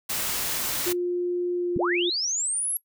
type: noise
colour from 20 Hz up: white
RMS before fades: -28 dBFS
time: 0.09-0.93 s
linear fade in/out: 10 ms
type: tone with pitch glide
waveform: sine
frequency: 354.1 to 351.2 Hz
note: F4 to F4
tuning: +24 to +10 cents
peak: -23 dBFS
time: 0.86-2.1 s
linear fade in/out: 10 ms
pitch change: -14 cents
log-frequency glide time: 1.55-1.74 s
type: linear sweep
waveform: sine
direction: up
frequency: 84 to 11410 Hz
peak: -24 dBFS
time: 1.76-2.77 s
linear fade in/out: 0 ms
effects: noise-tail reverb RT60 0.1 s tail -20 dB re dry